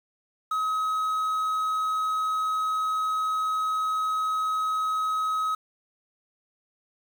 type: tone with quantisation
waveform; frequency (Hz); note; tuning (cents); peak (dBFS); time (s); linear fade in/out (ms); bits
triangle; 1273; D#6; +39; -22; 0.51-5.55; 5; 8
effects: none